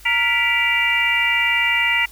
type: harmonic tone with a mistuned harmonic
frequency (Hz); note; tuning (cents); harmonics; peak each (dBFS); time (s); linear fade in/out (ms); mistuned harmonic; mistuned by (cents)
466.2; A#4; 0; 2 / 3 / 4 / 5 / 6; -26 / -29 / -19 / -20 / -22; 0.05-2.06; 10; 4; +94
effects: added 50 Hz sine -44 dBFS peak until 2.11 s + white hiss -46 dBFS RMS until 2.11 s